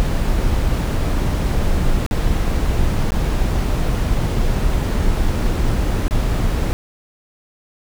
brown noise with dropouts, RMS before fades -17 dBFS, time 0-6.73 s, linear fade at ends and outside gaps 0 ms, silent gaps 2.063-2.111 / 3.105-3.12 / 6.081-6.109 / 6.347-6.351 s, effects none

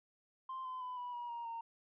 sine tone with pitch steps, 1046.5 / 1024.4 / 1002.7 / 981.5 / 960.8 / 940.4 / 920.6 Hz, C6 / C6 / B5 / B5 / B5 / A#5 / A#5, 0 / -37 / +26 / -11 / -48 / +15 / -22 cents, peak -39 dBFS, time 0.49-1.61 s, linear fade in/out 5 ms, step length 160 ms, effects tanh soft clip ceiling -38 dBFS

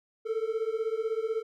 triangle beating tone pair, 437.1 / 453.1 Hz, A4 / A#4, -11 / -49 cents, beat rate 16 Hz, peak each -29 dBFS, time 0.25-1.43 s, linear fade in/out 20 ms, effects none

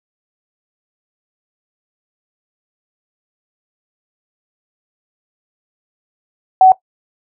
sine tone, 752 Hz, F#5, 28 cents sharp, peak -3 dBFS, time 6.61-6.72 s, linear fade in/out 2 ms, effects noise-tail reverb RT60 0.1 s tail -18 dB re dry

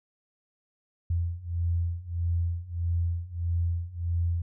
sine beating tone pair, 84.6 / 86.2 Hz, E2 / F2, +45 / -22 cents, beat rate 1.6 Hz, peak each -30 / -28 dBFS, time 1.1-4.42 s, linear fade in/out 5 ms, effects none

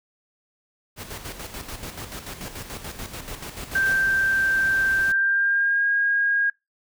pink noise with tremolo, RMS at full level -34 dBFS, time 0.96-4.03 s, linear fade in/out 50 ms, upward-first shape square, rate 6.9 Hz, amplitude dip 55%
pink noise, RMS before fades -37 dBFS, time 3.73-5.12 s, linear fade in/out 2 ms
sine tone with pitch glide, 1568 to 1630.8 Hz, G6 to G#6, 0 to -32 cents, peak -18 dBFS, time 3.75-6.5 s, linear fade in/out 5 ms, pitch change +68 cents, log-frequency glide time 4.98-5.87 s
effects noise-tail reverb RT60 0.2 s tail -25 dB re dry

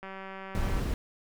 click train, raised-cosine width 0.5 ms, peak -27 dBFS, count 148, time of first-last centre 0.03-0.796 s, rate 192 Hz
brown noise, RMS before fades -29 dBFS, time 0.55-0.94 s, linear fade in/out 0 ms
effects none

